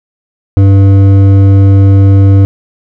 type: tone with hard clipping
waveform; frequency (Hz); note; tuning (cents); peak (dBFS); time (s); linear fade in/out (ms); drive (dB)
triangle; 98; G2; 0; -3; 0.57-2.45; 0; 13
effects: none